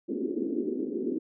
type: band-pass noise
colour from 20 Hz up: pink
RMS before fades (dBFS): -31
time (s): 0.08-1.19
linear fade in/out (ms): 10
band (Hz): 240 to 400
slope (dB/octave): 48
effects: none